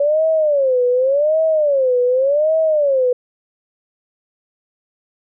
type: tone with vibrato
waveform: sine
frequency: 562 Hz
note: C#5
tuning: 24 cents sharp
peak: -12 dBFS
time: 0-3.13 s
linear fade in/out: 5 ms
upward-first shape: sine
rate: 0.87 Hz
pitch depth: 230 cents each way
effects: none